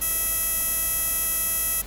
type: tone with band-pass filter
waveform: 15% pulse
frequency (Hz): 652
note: E5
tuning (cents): -19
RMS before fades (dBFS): -25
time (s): 0.01-1.82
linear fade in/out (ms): 10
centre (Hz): 12000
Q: 4.7
effects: added 50 Hz sine -40 dBFS peak until 1.86 s + pink hiss -42 dBFS RMS until 1.86 s